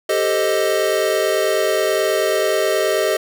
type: chord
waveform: square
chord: A half-diminished seventh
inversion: third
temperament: equal with one note detuned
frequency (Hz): 392 / 441.3 / 523.3 / 622.3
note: G4 / A4 / C5 / Eb5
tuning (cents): 0 / +5 / 0 / 0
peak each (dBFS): -22 / -23 / -25 / -20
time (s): 0.09-3.17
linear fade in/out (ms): 5
effects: none